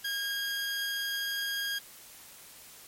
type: tone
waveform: 20% pulse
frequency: 1627 Hz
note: G#6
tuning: 36 cents flat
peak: -26 dBFS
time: 0.04-1.79 s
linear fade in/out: 10 ms
effects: white hiss -51 dBFS RMS until 2.87 s + MP3 64 kbps